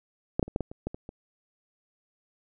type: clicks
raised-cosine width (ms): 2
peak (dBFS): -11 / -10 / -27 / -13 / -16 / -27 / -17 / -24 / -26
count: 9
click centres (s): 0.395 / 0.428 / 0.48 / 0.561 / 0.607 / 0.715 / 0.87 / 0.945 / 1.091
effects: none